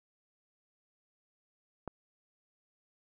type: click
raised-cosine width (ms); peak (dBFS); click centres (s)
1; -24; 1.877
effects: none